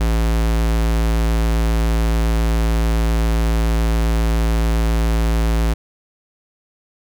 square tone, 55.8 Hz, A1, 25 cents sharp, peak -15 dBFS, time 0-5.74 s, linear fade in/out 10 ms, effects none

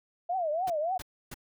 sine tone with vibrato, 673 Hz, E5, 36 cents sharp, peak -27 dBFS, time 0.29-0.98 s, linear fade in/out 10 ms, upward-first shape triangle, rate 3.5 Hz, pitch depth 250 cents each way
pink noise bursts, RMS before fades -41 dBFS, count 3, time 0.67-1.343 s, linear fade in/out 5 ms, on 31 ms, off 290 ms
effects none

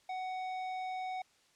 sine tone with tanh clipping, 745 Hz, F#5, 12 cents sharp, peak -38 dBFS, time 0.09-1.22 s, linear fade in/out 5 ms, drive 12 dB, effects white hiss -68 dBFS RMS until 1.55 s + low-pass 7000 Hz 12 dB/octave

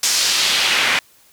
pink noise with band-pass filter sweep, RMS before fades -17 dBFS, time 0.03-0.99 s, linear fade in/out 2 ms, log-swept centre 6300 to 2100 Hz, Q 1.4, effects white hiss -52 dBFS RMS until 1.32 s

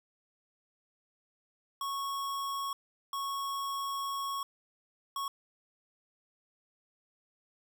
square tone bursts at uneven times, 1104 Hz, C#6, 7 cents flat, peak -34 dBFS, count 3, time 1.81-2.73 / 3.13-4.43 / 5.16-5.28 s, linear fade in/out 2 ms, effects none

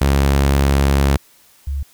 sawtooth / sine tone pair in turn, 69.3 / 69.78 Hz, C#2 / C#2, 0 / +12 cents, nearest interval unison, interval 12 cents, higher second, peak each -8 / -19 dBFS, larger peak first, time 0.01-1.17 / 1.67-1.83 s, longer first, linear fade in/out 5 ms, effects white hiss -51 dBFS RMS until 1.93 s

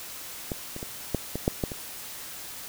clicks, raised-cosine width 2 ms, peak -16 / -23 / -21 / -11 / -16 / -8 / -12 / -21 dBFS, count 8, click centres 0.518 / 0.764 / 0.829 / 1.147 / 1.356 / 1.479 / 1.638 / 1.718 s, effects white hiss -40 dBFS RMS until 2.68 s

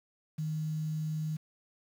sine tone with quantisation, 155.56 Hz, D#3, in tune, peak -31 dBFS, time 0.38-1.37 s, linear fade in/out 10 ms, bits 9, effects none

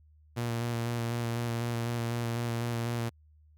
sawtooth tone with vibrato, 117.7 Hz, A#2, 17 cents sharp, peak -26 dBFS, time 0.36-3.1 s, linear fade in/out 20 ms, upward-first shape square, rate 4 Hz, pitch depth 17 cents each way, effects added 76 Hz sine -57 dBFS peak until 3.57 s

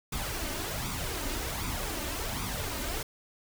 pink noise with flanger, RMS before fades -34 dBFS, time 0.12-3.03 s, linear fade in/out 5 ms, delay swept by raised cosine 0.83 to 3.33 ms, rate 1.3 Hz, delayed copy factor +0.6, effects none

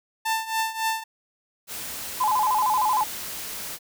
sawtooth tone with tremolo, 890 Hz, A5, 20 cents sharp, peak -17 dBFS, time 0.25-1.04 s, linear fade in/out 10 ms, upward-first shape triangle, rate 3.6 Hz, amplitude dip 85%
white noise, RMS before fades -34 dBFS, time 1.67-3.79 s, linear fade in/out 50 ms
sine tone with vibrato, 932.3 Hz, A#5, in tune, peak -19 dBFS, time 2.2-3.04 s, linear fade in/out 10 ms, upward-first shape square, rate 13 Hz, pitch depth 150 cents each way
effects none

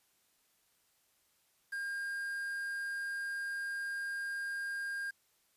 triangle tone with quantisation, 1609 Hz, G6, 45 cents sharp, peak -34 dBFS, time 1.72-5.11 s, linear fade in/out 10 ms, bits 9, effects white hiss -73 dBFS RMS until 5.56 s + resampled to 32000 Hz

